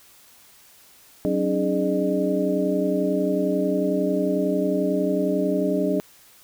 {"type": "tone cluster", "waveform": "sine", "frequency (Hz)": [187.3, 274.5, 305.6, 416, 605], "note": ["F#3", "C#4", "D#4", "G#4", "D#5"], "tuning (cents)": [21, -17, -31, 3, -49], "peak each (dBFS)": -26, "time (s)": [1.25, 6], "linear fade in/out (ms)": 0, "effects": ["white hiss -52 dBFS RMS until 6.43 s"]}